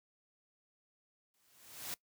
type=noise with exponential growth; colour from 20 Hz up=white; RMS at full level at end=-39 dBFS; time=1.34-1.94 s; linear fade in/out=1 ms; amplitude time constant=130 ms; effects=noise-tail reverb RT60 0.1 s tail -21 dB re dry + high-pass 60 Hz 12 dB/octave